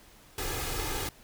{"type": "noise with comb filter", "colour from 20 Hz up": "pink", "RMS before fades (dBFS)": -33, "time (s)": [0.38, 1.09], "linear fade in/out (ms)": 2, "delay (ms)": 2.4, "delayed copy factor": 0.7, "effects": ["pink hiss -56 dBFS RMS until 1.23 s"]}